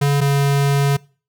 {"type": "tone pair in turn", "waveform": "square", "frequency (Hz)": [141.9, 140.59], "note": ["C#3", "C#3"], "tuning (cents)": [41, 25], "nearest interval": "unison", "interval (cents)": 16, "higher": "first", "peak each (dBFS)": -14, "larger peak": "neither", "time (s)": [[0.01, 0.21], [0.21, 0.97]], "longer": "second", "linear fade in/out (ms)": 10, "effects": ["noise-tail reverb RT60 0.4 s tail -24 dB re dry"]}